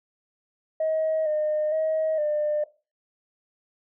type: tone with pitch steps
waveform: sine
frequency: 633 / 610 / 632 / 600 Hz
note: D#5 / D#5 / D#5 / D5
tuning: +30 / -34 / +27 / +37 cents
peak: -21 dBFS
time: 0.8-2.64 s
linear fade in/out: 5 ms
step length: 460 ms
effects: noise-tail reverb RT60 0.3 s tail -17 dB re dry + tanh soft clip ceiling -18 dBFS